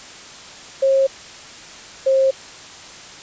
sine tone pair in turn, 539 / 533.7 Hz, C#5 / C5, -49 / +34 cents, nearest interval unison, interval 17 cents, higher first, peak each -12 dBFS, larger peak neither, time 0.82-1.07 / 2.06-2.31 s, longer neither, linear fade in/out 10 ms, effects white hiss -38 dBFS RMS until 3.22 s + resampled to 16000 Hz

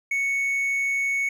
triangle tone, 2217 Hz, C#7, in tune, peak -20 dBFS, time 0.11-1.29 s, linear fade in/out 5 ms, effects none

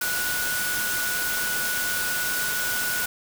sine tone in noise, 1468 Hz, F#6, 14 cents flat, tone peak -27 dBFS, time 0.01-3.06 s, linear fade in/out 5 ms, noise white, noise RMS -28 dBFS, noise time 0.01-3.06 s, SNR -2 dB, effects none

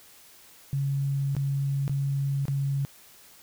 sine tone with dropouts, 138.59 Hz, C#3, in tune, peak -24 dBFS, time 0.73-2.85 s, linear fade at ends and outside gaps 0 ms, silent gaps 1.351-1.366 / 1.879-1.895 / 2.454-2.482 s, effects white hiss -53 dBFS RMS until 3.42 s

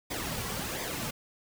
pink noise with flanger, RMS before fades -35 dBFS, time 0.1-1.11 s, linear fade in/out 10 ms, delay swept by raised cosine 0.71 to 3.31 ms, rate 1.4 Hz, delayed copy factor -0.6, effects none

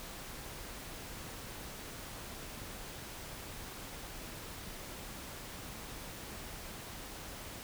silence, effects pink hiss -46 dBFS RMS until 7.63 s

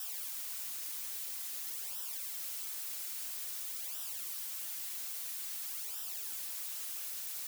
blue noise with flanger, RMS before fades -41 dBFS, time 0-7.47 s, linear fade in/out 2 ms, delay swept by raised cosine 0.45 to 6.25 ms, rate 0.5 Hz, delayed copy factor -0.7, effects none

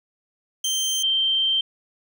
25% pulse / sine tone pair in turn, 3136 / 3136 Hz, G7 / G7, 0 / 0 cents, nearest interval unison, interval 0 cents, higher neither, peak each -18 dBFS, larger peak neither, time 0.64-1.03 / 1.03-1.61 s, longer second, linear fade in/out 5 ms, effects none

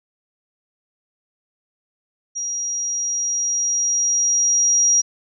sine tone with level ramp, 5720 Hz, F8, 41 cents sharp, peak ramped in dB -23 to -12 dBFS, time 2.35-5.02 s, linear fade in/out 20 ms, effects none

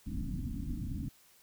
pink low-pass noise, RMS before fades -37 dBFS, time 0.06-1.09 s, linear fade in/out 10 ms, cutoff 300 Hz, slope 96 dB/octave, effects white hiss -63 dBFS RMS until 1.42 s

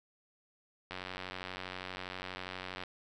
click train, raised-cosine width 0.3 ms, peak -24 dBFS, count 179, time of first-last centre 0.91-2.836 s, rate 92.4 Hz, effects none

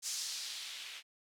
violet noise with low-pass filter sweep, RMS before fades -42 dBFS, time 0.02-1.03 s, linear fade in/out 50 ms, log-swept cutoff 6400 to 2600 Hz, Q 1.7, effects none

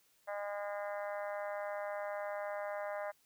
harmonic tone, 203.7 Hz, G#3, 33 cents flat, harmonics 3 / 4 / 5 / 6 / 7 / 8 / 9 / 10, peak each -39 / -45 / -49 / -50 / -52 / -51 / -53 / -54 dBFS, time 0.27-3.12 s, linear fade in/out 20 ms, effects white hiss -71 dBFS RMS until 3.25 s

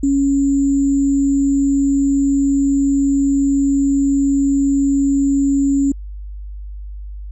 sine tone with sample-and-hold, 277.2 Hz, C#4, in tune, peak -12 dBFS, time 0.03-5.92 s, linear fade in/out 5 ms, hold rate 7350 Hz, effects added 50 Hz sine -27 dBFS peak until 7.31 s + resampled to 24000 Hz

